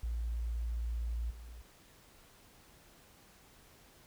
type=tone with level steps; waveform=sine; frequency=57.7 Hz; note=A#1; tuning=17 cents flat; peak=-33 / -46 dBFS; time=0.03-1.62 s; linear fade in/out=5 ms; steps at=1.3 s; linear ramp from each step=10 ms; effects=pink hiss -61 dBFS RMS until 4.06 s